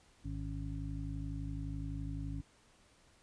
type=harmonic tone with a mistuned harmonic; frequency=51.8 Hz; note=G#1; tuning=4 cents flat; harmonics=1 / 2 / 3 / 5; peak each=-41 / -43 / -44 / -45 dBFS; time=0.24-2.42 s; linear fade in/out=20 ms; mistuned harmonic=5; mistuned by=+120 cents; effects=pink hiss -66 dBFS RMS until 3.22 s + resampled to 22050 Hz